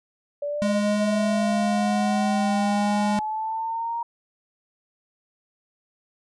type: linear sweep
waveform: sine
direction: up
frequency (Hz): 575 to 939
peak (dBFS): -25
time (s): 0.42-4.03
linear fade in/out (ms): 5
type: tone with pitch glide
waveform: square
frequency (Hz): 207.7 to 206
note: G#3 to G#3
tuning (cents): 0 to -14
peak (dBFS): -22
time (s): 0.62-3.19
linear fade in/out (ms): 0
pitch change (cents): -14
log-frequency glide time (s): 2.26-2.52
effects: resampled to 22050 Hz